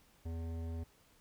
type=tone with hard clipping; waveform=triangle; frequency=82.6 Hz; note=E2; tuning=4 cents sharp; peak=-40 dBFS; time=0.25-0.84 s; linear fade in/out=10 ms; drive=18 dB; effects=pink hiss -67 dBFS RMS until 1.2 s